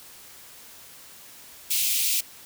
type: high-pass noise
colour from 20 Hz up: white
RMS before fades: -24 dBFS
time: 1.7-2.21 s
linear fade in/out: 10 ms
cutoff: 2300 Hz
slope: 48 dB/octave
effects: white hiss -47 dBFS RMS until 2.45 s